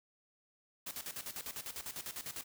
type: noise with tremolo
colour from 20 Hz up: white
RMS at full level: -42 dBFS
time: 0.86-2.44 s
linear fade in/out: 10 ms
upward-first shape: square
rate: 10 Hz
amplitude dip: 75%
effects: none